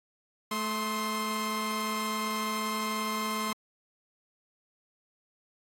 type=tone cluster; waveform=sawtooth; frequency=217.9 / 1052 / 1281 Hz; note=A3 / C6 / E6; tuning=-17 / +9 / -50 cents; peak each=-30 / -28 / -37 dBFS; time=0.51-3.53 s; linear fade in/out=5 ms; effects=AAC 48 kbps